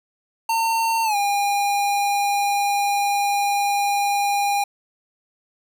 square tone with pitch glide, 908 to 808.9 Hz, A#5 to G#5, -46 to -46 cents, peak -19 dBFS, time 0.49-4.64 s, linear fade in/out 5 ms, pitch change -200 cents, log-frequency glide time 1.04-1.16 s, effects none

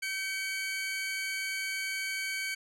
sawtooth tone pair together, 1545 / 2263 Hz, G6 / C#7, -26 / +35 cents, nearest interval perfect fifth, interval 661 cents, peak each -34 / -30 dBFS, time 0.02-2.55 s, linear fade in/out 10 ms, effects low-pass 11000 Hz 12 dB/octave

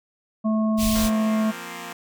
harmonic tone, 217.9 Hz, A3, 17 cents flat, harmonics 1 / 3 / 5, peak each -19 / -29 / -33 dBFS, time 0.44-1.52 s, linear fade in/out 20 ms
pink band-stop noise, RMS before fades -26 dBFS, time 0.77-1.11 s, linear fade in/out 50 ms, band 110 to 2700 Hz, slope 24 dB/octave
5% pulse chord, F suspended fourth, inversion none, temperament equal, 174.61 / 233.1 / 261.6 Hz, F3 / Bb3 / C4, 0 / 0 / 0 cents, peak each -26 / -25 / -28 dBFS, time 0.95-1.93 s, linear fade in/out 5 ms
effects none

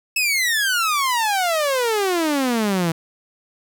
sawtooth exponential sweep, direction down, 2637 to 160.3 Hz, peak -14 dBFS, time 0.16-2.92 s, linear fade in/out 5 ms, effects none

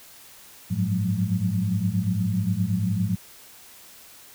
sine tone cluster, 99.8 / 109.2 / 178.7 / 186.5 / 209 Hz, G2 / A2 / F3 / F#3 / G#3, +32 / -13 / +40 / +14 / +11 cents, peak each -29 / -26 / -26 / -29 / -33 dBFS, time 0.7-3.16 s, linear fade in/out 20 ms, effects white hiss -48 dBFS RMS until 4.34 s

